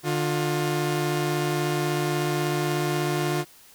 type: tone pair together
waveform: sawtooth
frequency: 149.1 / 354.6 Hz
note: D3 / F4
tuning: +27 / +26 cents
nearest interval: octave + minor third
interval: 1499 cents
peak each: -22 dBFS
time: 0.03-3.45 s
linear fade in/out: 50 ms
effects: white hiss -52 dBFS RMS until 3.74 s